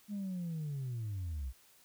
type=linear sweep; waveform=sine; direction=down; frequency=210 to 58.9 Hz; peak=-34 dBFS; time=0.08-1.53 s; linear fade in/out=50 ms; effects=tanh soft clip ceiling -34 dBFS + white hiss -64 dBFS RMS until 1.84 s